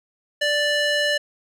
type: tone with band-pass filter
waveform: square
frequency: 587.3 Hz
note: D5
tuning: in tune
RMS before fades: -21 dBFS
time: 0.41-1.18 s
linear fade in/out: 10 ms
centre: 2600 Hz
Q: 0.95
effects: none